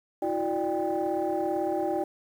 sine tone cluster, 325.1 / 363 / 591 / 793 Hz, E4 / F#4 / D5 / G5, -24 / -33 / +11 / +20 cents, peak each -30 dBFS, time 0.22-2.04 s, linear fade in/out 5 ms, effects tanh soft clip ceiling -19 dBFS + 9-bit

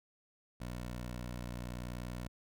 15% pulse tone, 60.7 Hz, B1, 29 cents flat, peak -34 dBFS, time 0.6-2.28 s, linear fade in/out 10 ms, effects none

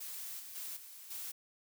blue noise with level steps, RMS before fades -44 / -49 / -43 / -52 / -43 dBFS, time 0-1.32 s, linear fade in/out 10 ms, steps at 0.39 / 0.55 / 0.76 / 1.1 s, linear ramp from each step 10 ms, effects none

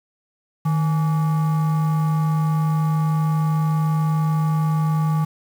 sine tone with frequency modulation, 155.56 Hz, D#3, in tune, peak -15 dBFS, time 0.65-5.25 s, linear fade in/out 10 ms, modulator 993 Hz, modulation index 0.36, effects tanh soft clip ceiling -14 dBFS + 7-bit

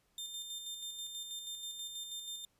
sawtooth tone with tremolo, 3600 Hz, A7, 39 cents sharp, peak -37 dBFS, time 0.18-2.45 s, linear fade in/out 2 ms, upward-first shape square, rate 6.2 Hz, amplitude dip 40%, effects pink hiss -75 dBFS RMS until 2.59 s + resampled to 32000 Hz

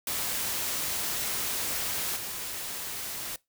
white noise with level steps, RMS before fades -31 / -36 dBFS, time 0.07-3.36 s, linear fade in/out 2 ms, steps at 2.16 s, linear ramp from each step 5 ms, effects noise-tail reverb RT60 0.2 s tail -22 dB re dry

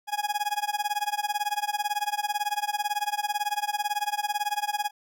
40% pulse tone with tremolo, 830 Hz, G#5, 1 cent flat, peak -22 dBFS, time 0.07-4.91 s, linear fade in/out 50 ms, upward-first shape sine, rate 18 Hz, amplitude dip 95%, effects none

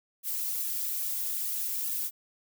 violet noise with flanger, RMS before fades -32 dBFS, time 0.23-2.11 s, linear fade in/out 50 ms, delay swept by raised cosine 1.9 to 3.7 ms, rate 2.4 Hz, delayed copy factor -1, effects none

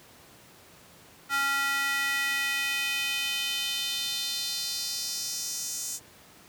square tone with high-pass filter sweep, 277.2 Hz, C#4, in tune, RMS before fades -30 dBFS, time 1.29-6 s, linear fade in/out 50 ms, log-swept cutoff 1400 to 6900 Hz, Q 2.8, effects pink hiss -53 dBFS RMS until 6.48 s + high-pass 100 Hz 12 dB/octave

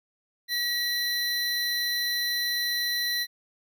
square tone pair together, 1924 / 4033 Hz, B6 / B7, -46 / +36 cents, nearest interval octave + minor second, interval 1282 cents, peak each -30 / -28 dBFS, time 0.48-3.27 s, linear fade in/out 50 ms, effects none

